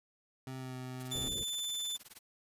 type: tone with pitch glide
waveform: 25% pulse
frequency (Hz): 130.81 to 128.04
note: C3 to C3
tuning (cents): 0 to -37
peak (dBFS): -37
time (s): 0.47-1.28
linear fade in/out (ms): 2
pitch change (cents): -37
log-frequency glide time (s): 0.57-0.74
type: noise with tremolo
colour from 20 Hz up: white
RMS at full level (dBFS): -50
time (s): 1-2.19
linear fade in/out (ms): 0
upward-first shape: sine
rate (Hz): 19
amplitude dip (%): 100
type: tone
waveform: sawtooth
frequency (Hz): 3520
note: A7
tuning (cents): 0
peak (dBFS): -32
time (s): 1.11-1.97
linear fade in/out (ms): 10
type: low-pass noise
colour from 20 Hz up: pink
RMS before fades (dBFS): -44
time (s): 1.14-1.44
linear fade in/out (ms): 10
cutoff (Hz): 550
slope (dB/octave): 48
effects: resampled to 32000 Hz